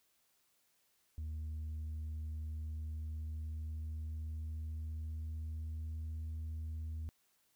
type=tone with pitch glide; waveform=sine; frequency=77.78 to 79.23 Hz; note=D#2 to D#2; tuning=0 to +32 cents; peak=-36 dBFS; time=1.18-7.09 s; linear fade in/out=0 ms; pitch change=+32 cents; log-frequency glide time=2.56-6.14 s; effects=tanh soft clip ceiling -38 dBFS + white hiss -75 dBFS RMS until 7.55 s